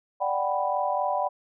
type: chord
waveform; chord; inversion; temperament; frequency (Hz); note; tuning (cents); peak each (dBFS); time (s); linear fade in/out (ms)
sine; G major seventh; second; equal; 587.3 / 740 / 784 / 987.8; D5 / F#5 / G5 / B5; 0 / 0 / 0 / 0; -29; 0.2-1.29; 20
effects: none